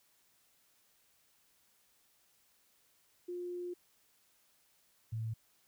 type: tone pair in turn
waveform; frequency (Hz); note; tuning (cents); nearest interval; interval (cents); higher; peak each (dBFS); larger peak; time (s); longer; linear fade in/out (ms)
sine; 354.5 / 111.91; F4 / A2; +26 / +30; octave + minor sixth; 1996; first; -38 / -35; second; 3.28-3.74 / 5.12-5.34; first; 10
effects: white hiss -71 dBFS RMS until 5.67 s